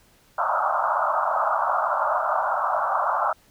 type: band-pass noise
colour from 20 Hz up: white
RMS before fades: -23 dBFS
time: 0.38-3.33 s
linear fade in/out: 5 ms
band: 590 to 1400 Hz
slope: 96 dB/octave
effects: pink hiss -58 dBFS RMS until 3.5 s